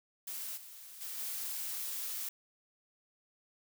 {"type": "noise with level steps", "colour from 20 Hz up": "blue", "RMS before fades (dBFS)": [-41, -51, -42, -39], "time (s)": [0.27, 2.29], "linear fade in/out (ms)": 5, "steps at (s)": [0.56, 1, 1.17], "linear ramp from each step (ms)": 20, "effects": []}